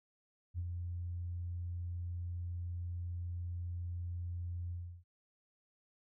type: tone with ADSR envelope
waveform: sine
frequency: 87.31 Hz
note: F2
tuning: in tune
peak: -33 dBFS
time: 0.54-5.04 s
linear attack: 46 ms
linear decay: 46 ms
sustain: -4 dB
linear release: 330 ms
effects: tanh soft clip ceiling -30 dBFS